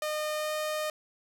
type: tone with pitch glide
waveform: sawtooth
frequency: 610 to 613.5 Hz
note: D#5 to D#5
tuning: -34 to -25 cents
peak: -26 dBFS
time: 0.02-0.9 s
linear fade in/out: 2 ms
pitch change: +9 cents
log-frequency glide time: 0.36-0.52 s
effects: none